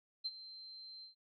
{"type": "tone with ADSR envelope", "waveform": "sine", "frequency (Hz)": 4121, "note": "C8", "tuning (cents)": -27, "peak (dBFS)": -34, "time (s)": [0.24, 1.15], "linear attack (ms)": 19, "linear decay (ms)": 40, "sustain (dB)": -15, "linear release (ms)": 120, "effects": []}